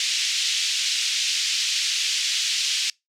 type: band-pass noise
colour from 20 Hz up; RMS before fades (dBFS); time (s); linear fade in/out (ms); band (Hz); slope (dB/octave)
pink; -24; 0-2.9; 2; 2700 to 6600; 24
effects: noise-tail reverb RT60 0.2 s tail -26 dB re dry